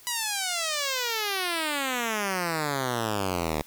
5% pulse exponential sweep, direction down, 987.8 to 73.42 Hz, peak -15 dBFS, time 0.07-3.62 s, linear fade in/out 0 ms, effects white hiss -52 dBFS RMS until 3.66 s

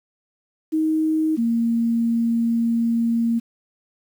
sine tone pair in turn, 314.5 / 231.5 Hz, D#4 / A#3, +19 / -12 cents, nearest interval perfect fourth, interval 531 cents, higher first, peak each -17 dBFS, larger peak neither, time 0.72-1.37 / 1.37-3.4 s, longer second, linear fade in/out 20 ms, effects 8-bit

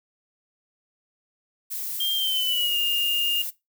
violet noise, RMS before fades -31 dBFS, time 1.7-3.51 s, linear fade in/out 20 ms
sine tone with pitch glide, 3190 to 2826 Hz, G7 to F7, +30 to +20 cents, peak -22 dBFS, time 2-3.42 s, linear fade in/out 5 ms, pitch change -210 cents, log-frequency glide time 2.15-2.78 s
effects noise-tail reverb RT60 0.2 s tail -18 dB re dry

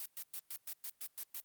blue noise bursts, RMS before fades -43 dBFS, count 9, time 0-1.402 s, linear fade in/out 2 ms, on 58 ms, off 110 ms, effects white hiss -75 dBFS RMS until 1.44 s + Opus 32 kbps

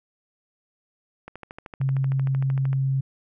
click train, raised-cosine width 0.5 ms, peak -23 dBFS, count 20, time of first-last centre 1.28-2.73 s, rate 13.1 Hz
sine tone, 134.5 Hz, C3, 48 cents sharp, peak -20 dBFS, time 1.8-3.01 s, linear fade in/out 10 ms
effects none

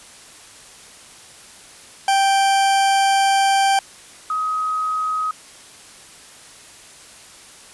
40% pulse / sine tone pair in turn, 784 / 1263 Hz, G5 / D#6, 0 / +26 cents, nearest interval minor sixth, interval 826 cents, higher second, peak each -13 / -19 dBFS, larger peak first, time 2.08-3.79 / 4.3-5.31 s, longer first, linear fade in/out 2 ms, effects white hiss -43 dBFS RMS until 7.73 s + resampled to 24000 Hz

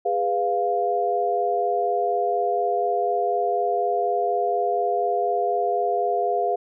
sine chord, F diminished, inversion first, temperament equal with one note detuned, 409.8 / 493.9 / 698.5 Hz, Ab4 / Cb5 / F5, -23 / 0 / 0 cents, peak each -25 / -27 / -22 dBFS, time 0.05-6.56 s, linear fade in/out 10 ms, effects none

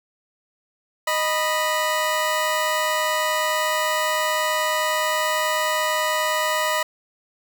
20% pulse tone pair together, 618.9 / 983 Hz, D#5 / B5, -9 / -8 cents, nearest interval minor sixth, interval 801 cents, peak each -18 dBFS, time 1.07-6.83 s, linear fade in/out 5 ms, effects none

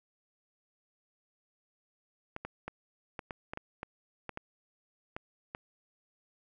clicks, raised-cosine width 0.5 ms, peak -23 dBFS, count 12, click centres 2.364 / 2.45 / 2.68 / 3.192 / 3.308 / 3.535 / 3.574 / 3.831 / 4.293 / 4.374 / 5.165 / 5.549 s, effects none

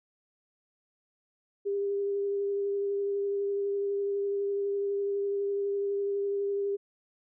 sine tone with vibrato, 400.6 Hz, G4, 38 cents sharp, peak -27 dBFS, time 1.65-6.77 s, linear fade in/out 20 ms, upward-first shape sine, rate 12 Hz, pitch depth 12 cents each way, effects none

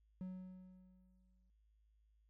triangle tone with exponential decay, 185 Hz, F#3, in tune, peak -40 dBFS, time 0.21-1.5 s, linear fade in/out 0 ms, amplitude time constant 280 ms, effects added 53 Hz sine -70 dBFS peak until 2.29 s

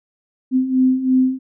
sine beating tone pair, 256.2 / 259.2 Hz, C4 / C4, -36 / -16 cents, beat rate 3 Hz, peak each -19 / -14 dBFS, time 0.51-1.39 s, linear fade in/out 50 ms, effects none

